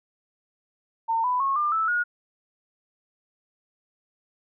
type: tone with pitch steps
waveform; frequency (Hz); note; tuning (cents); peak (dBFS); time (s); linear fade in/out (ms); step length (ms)
sine; 908 / 995.9 / 1092.3 / 1198.1 / 1314.1 / 1441.4; A#5 / B5 / C#6 / D6 / E6 / F#6; -46 / +14 / -26 / +34 / -6 / -46; -21; 1.08-2.04; 20; 160
effects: none